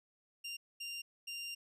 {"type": "tone bursts at uneven times", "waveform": "25% pulse", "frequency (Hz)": 2783, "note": "F7", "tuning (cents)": -7, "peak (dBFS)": -37, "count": 3, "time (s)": [[0.44, 0.57], [0.8, 1.02], [1.27, 1.55]], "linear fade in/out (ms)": 10, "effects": ["resampled to 32000 Hz"]}